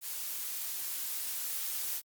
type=noise with level ramp; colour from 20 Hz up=blue; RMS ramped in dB=-38 to -35 dBFS; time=0.01-2.02 s; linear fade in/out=50 ms; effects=Opus 48 kbps